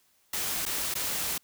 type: noise with dropouts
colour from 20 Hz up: white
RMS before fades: -31 dBFS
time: 0.33-1.38 s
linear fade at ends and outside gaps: 5 ms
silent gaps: 0.654-0.662 / 0.941-0.952 s
effects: white hiss -67 dBFS RMS until 1.43 s